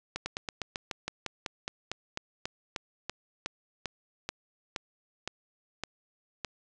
slowing click train, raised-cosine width 0.2 ms, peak -16 dBFS, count 23, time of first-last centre 0.16-6.447 s, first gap 100 ms, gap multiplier 1.09, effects resampled to 22050 Hz + 9-bit

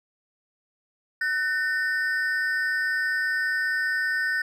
triangle ring-modulated tone, 1661.2 Hz, G#6, in tune, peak -18 dBFS, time 1.21-4.42 s, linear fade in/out 5 ms, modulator 155 Hz, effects none

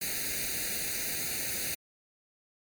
white noise with comb filter, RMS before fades -33 dBFS, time 0.01-1.75 s, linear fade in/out 10 ms, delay 0.46 ms, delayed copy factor +0.9, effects MP3 96 kbps

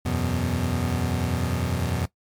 25% pulse chord, E suspended second, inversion none, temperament equal, 82.41 / 92.5 / 123.47 Hz, E2 / F#2 / B2, 0 / 0 / 0 cents, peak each -24 dBFS, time 0.05-2.06 s, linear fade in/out 10 ms, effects noise-tail reverb RT60 0.1 s tail -18 dB re dry + MP3 96 kbps

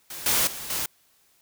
white noise with level steps, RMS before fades -37 / -22 / -36 / -28 dBFS, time 0.1-0.86 s, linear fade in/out 5 ms, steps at 0.26 / 0.47 / 0.7 s, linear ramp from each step 2 ms, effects white hiss -63 dBFS RMS until 1.41 s

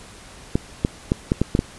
clicks, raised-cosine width 3 ms, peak -4 dBFS, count 7, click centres 0.555 / 0.849 / 1.119 / 1.319 / 1.416 / 1.551 / 1.591 s, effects pink hiss -43 dBFS RMS until 1.78 s + resampled to 24000 Hz

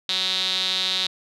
sawtooth tone with band-pass filter, 187.2 Hz, F#3, 20 cents sharp, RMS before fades -24 dBFS, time 0.09-1.07 s, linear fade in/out 2 ms, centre 3800 Hz, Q 7.3, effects none

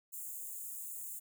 white high-pass noise, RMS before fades -44 dBFS, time 0.12-1.2 s, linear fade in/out 20 ms, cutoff 6800 Hz, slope 96 dB/octave, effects none

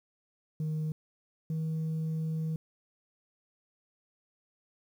sine tone pair in turn, 155.56 / 159.2 Hz, D#3 / D#3, 0 / +40 cents, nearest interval unison, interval 40 cents, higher second, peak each -27 dBFS, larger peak neither, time 0.6-0.92 / 1.5-2.56 s, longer second, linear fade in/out 2 ms, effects tanh soft clip ceiling -29 dBFS + 10-bit

